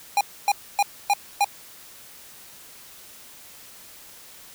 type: tone bursts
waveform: square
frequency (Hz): 812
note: G#5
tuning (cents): -39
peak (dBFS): -17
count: 5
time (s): 0.17-1.445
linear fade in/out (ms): 2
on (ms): 39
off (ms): 270
effects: white hiss -46 dBFS RMS until 4.54 s